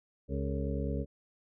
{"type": "harmonic tone with a mistuned harmonic", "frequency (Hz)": 69.3, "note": "C#2", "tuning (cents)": 0, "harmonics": [1, 2, 3, 4, 6, 7, 8], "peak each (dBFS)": [-34, -37, -39, -40, -42, -42, -43], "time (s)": [0.28, 1.06], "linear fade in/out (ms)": 50, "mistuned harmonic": 7, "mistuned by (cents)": -85, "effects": []}